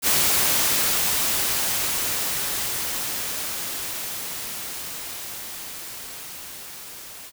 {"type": "noise with level ramp", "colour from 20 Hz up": "white", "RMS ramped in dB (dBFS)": [-19, -40], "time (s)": [0.02, 7.32], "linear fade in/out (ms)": 50, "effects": []}